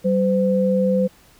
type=tone pair together; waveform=sine; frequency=191.81 / 511 Hz; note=G3 / C5; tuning=-37 / -41 cents; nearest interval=octave + perfect fourth; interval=1696 cents; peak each=-18 / -18 dBFS; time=0.04-1.08 s; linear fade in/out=20 ms; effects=pink hiss -52 dBFS RMS until 1.39 s